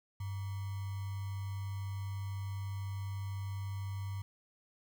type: tone with sample-and-hold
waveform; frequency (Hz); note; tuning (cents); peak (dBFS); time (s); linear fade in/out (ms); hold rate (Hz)
sine; 98; G2; 0; -36; 0.2-4.22; 5; 1050
effects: none